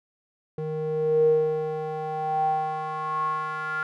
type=tone with band-pass filter sweep; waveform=square; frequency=155.5 Hz; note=D#3; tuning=1 cent flat; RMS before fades=-26 dBFS; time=0.58-3.83 s; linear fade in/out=2 ms; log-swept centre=350 to 1400 Hz; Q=9.5; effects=none